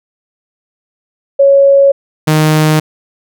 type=tone pair in turn; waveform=sine / sawtooth; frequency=554.4 / 154.9 Hz; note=C#5 / D#3; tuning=0 / -7 cents; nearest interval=octave + minor seventh; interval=2207 cents; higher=first; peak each=-3 dBFS; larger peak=neither; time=1.39-1.92 / 2.27-2.8 s; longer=neither; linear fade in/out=10 ms; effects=none